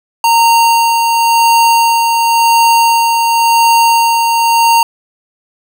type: tone with tremolo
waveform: square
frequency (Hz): 924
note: A#5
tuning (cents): -16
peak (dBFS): -6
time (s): 0.24-4.83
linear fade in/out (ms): 2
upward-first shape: sine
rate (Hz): 0.93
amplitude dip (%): 35
effects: none